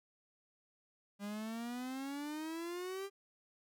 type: exponential sweep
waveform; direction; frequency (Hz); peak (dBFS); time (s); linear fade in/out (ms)
45% pulse; up; 200.2 to 400; -40; 1.19-3.1; 50
effects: none